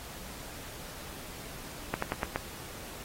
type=slowing click train; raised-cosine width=0.5 ms; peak=-15 dBFS; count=5; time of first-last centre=1.94-2.359 s; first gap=84 ms; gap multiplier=1.15; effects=pink hiss -45 dBFS RMS until 3.04 s + AAC 48 kbps